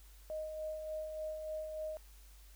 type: tone with tremolo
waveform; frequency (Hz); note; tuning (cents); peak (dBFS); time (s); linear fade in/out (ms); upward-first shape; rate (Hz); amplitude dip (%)
sine; 622.3; D#5; 0; -37; 0.3-1.97; 0; sine; 3.4; 40
effects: added 50 Hz sine -55 dBFS peak until 2.55 s + white hiss -64 dBFS RMS until 2.55 s